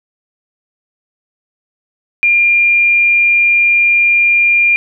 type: tone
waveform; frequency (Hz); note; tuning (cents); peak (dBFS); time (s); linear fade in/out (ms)
sine; 2400; D7; +37; -7; 2.23-4.76; 0
effects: none